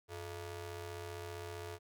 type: ring-modulated tone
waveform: sawtooth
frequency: 260.7 Hz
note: C4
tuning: 6 cents flat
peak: -36 dBFS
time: 0.08-1.79 s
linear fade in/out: 50 ms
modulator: 168 Hz
effects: none